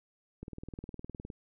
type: click train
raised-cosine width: 3 ms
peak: -29 dBFS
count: 18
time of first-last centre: 0.43-1.302 s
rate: 19.5 Hz
effects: none